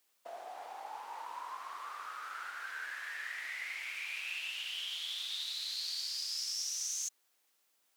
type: noise with band-pass filter sweep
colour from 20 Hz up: white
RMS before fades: -41 dBFS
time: 0.25-7.09 s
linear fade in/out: 10 ms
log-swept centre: 670 to 6500 Hz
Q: 9
effects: white hiss -75 dBFS RMS until 7.96 s + high-pass 300 Hz 12 dB/octave